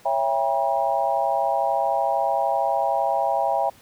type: chord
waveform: sine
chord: C# diminished seventh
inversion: none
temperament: just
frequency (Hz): 554.4 / 665.2 / 798.3 / 957.9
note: C#5 / E5 / G5 / Bb5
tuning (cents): 0 / +16 / +31 / +47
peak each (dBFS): -27 / -24 / -23 / -27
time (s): 0.05-3.7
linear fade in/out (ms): 10
effects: pink hiss -52 dBFS RMS until 3.81 s + high-pass 60 Hz 12 dB/octave